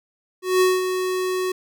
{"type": "tone with ADSR envelope", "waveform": "square", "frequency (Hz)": 370, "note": "F#4", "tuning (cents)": 0, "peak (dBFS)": -14, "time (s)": [0.42, 1.52], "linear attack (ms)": 190, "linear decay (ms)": 200, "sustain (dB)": -8, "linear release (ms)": 5, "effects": []}